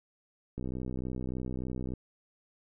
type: click train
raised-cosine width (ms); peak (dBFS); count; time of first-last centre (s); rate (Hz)
3; -24; 87; 0.58-1.936; 63.4
effects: none